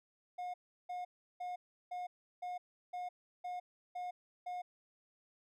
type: tone bursts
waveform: triangle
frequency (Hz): 719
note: F#5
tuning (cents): -50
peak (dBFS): -37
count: 9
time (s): 0.38-4.62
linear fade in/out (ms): 10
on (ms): 160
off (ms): 350
effects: none